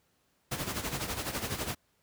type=noise with tremolo; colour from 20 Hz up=pink; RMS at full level=-32 dBFS; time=0.51-1.75 s; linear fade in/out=10 ms; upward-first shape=sine; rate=12 Hz; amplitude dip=65%; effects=pink hiss -72 dBFS RMS until 2.02 s + high-pass 60 Hz 12 dB/octave